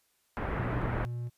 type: low-pass noise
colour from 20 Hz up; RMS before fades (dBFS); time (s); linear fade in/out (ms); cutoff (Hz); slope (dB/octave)
pink; -33; 0.37-1.05; 0; 1900; 24
type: tone with tremolo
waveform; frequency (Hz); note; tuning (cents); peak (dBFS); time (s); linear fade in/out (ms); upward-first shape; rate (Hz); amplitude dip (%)
triangle; 120; B2; -49; -31; 0.59-1.3; 20; square; 2.2; 25
effects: white hiss -72 dBFS RMS until 1.37 s + resampled to 32000 Hz